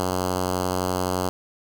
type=tone with notch filter; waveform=5% pulse; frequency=91.7 Hz; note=F#2; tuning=15 cents flat; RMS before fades=-25 dBFS; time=0-1.29 s; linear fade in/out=0 ms; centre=2400 Hz; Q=1.4; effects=none